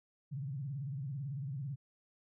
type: tone with vibrato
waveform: sine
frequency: 137.3 Hz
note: C#3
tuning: 16 cents flat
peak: -37 dBFS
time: 0.31-1.76 s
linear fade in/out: 20 ms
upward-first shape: sine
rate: 18 Hz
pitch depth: 180 cents each way
effects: none